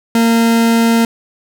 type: tone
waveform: 40% pulse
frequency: 229.7 Hz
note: A#3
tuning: 25 cents flat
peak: -8 dBFS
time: 0.15-1.05 s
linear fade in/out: 2 ms
effects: none